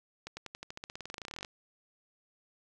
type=accelerating click train; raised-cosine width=0.2 ms; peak=-24 dBFS; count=25; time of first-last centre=0.27-1.448 s; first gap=100 ms; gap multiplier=0.93; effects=none